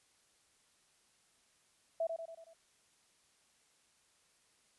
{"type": "tone with echo", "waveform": "sine", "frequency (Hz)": 659.3, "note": "E5", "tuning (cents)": 0, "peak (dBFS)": -31, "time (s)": [2, 2.07], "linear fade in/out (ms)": 5, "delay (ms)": 93, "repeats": 5, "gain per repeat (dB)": -5, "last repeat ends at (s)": 2.535, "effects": ["white hiss -71 dBFS RMS until 4.78 s", "resampled to 24000 Hz"]}